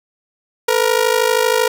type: ring-modulated tone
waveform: sawtooth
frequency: 472.2 Hz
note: A#4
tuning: 22 cents sharp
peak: -6 dBFS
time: 0.68-1.68 s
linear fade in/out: 5 ms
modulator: 26.4 Hz
effects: none